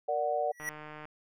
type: chord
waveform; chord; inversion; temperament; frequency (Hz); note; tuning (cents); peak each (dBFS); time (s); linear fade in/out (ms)
sine; Bb augmented; none; equal; 466.2 / 587.3 / 740; Bb4 / D5 / F#5; 0 / 0 / 0; -35 / -31 / -31; 0.08-0.52; 10
type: tone with exponential growth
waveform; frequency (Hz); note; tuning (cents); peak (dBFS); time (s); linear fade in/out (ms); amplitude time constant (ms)
square; 1936; B6; -35; -30; 0.51-0.69; 0; 39
type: click train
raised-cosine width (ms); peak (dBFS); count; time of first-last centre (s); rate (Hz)
0.5; -30; 70; 0.6-1.054; 152
effects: none